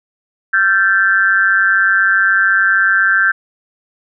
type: tone with amplitude modulation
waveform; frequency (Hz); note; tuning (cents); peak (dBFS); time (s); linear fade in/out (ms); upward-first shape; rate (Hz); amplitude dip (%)
sine; 1561; G6; -8; -5; 0.53-3.32; 10; sine; 193; 95
effects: none